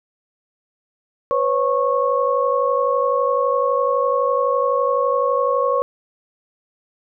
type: tone cluster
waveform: sine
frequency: 499.1 / 551 / 1098 Hz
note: B4 / C#5 / C#6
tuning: +18 / -11 / -17 cents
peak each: -20 dBFS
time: 1.31-5.82 s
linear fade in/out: 0 ms
effects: none